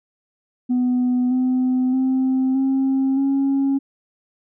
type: tone with pitch steps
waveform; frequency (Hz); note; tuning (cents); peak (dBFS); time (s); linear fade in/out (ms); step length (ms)
sine; 249.1 / 255.1 / 261.2 / 267.4 / 273.9; B3 / C4 / C4 / C4 / C#4; +15 / -44 / -3 / +38 / -21; -14; 0.69-3.79; 20; 620
effects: tanh soft clip ceiling -14 dBFS